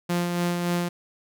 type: tone with tremolo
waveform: sawtooth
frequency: 174.61 Hz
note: F3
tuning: in tune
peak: -18 dBFS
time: 0.09-0.89 s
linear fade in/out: 10 ms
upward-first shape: sine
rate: 3.5 Hz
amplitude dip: 35%
effects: none